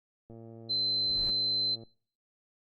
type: click train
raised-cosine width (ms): 2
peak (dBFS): -36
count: 176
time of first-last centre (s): 0.3-1.835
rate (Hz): 114
type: tone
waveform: sine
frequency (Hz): 4076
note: C8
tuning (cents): -46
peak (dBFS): -27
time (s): 0.69-1.76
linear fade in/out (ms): 20
type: noise with exponential growth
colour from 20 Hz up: brown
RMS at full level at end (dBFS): -37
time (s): 0.74-1.3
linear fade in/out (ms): 0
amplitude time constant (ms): 120
effects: noise-tail reverb RT60 0.5 s tail -23 dB re dry + Opus 48 kbps